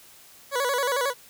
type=tone with vibrato; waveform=20% pulse; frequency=523.3 Hz; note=C5; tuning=in tune; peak=-18 dBFS; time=0.51-1.14 s; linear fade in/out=50 ms; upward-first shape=square; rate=11 Hz; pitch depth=110 cents each way; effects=white hiss -51 dBFS RMS until 1.29 s